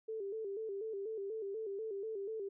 sine tone with vibrato, 417.8 Hz, G#4, 10 cents sharp, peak -38 dBFS, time 0.08-2.49 s, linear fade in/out 10 ms, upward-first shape square, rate 4.1 Hz, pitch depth 97 cents each way, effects none

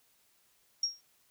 sine tone with exponential decay, 5588 Hz, F8, in tune, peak -24 dBFS, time 0.83-1.01 s, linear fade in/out 5 ms, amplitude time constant 37 ms, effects white hiss -69 dBFS RMS until 1.3 s

